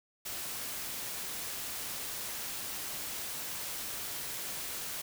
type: noise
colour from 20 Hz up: white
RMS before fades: -39 dBFS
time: 0.25-5.02 s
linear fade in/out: 10 ms
effects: none